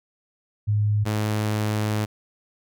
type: tone pair in turn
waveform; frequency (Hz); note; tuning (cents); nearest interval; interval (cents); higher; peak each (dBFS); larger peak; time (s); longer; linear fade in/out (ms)
sine / sawtooth; 104.8 / 106.57; G#2 / G#2; +16 / +45; unison; 29; second; -18 / -18; neither; 0.67-1.05 / 1.05-2.06; second; 20
effects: none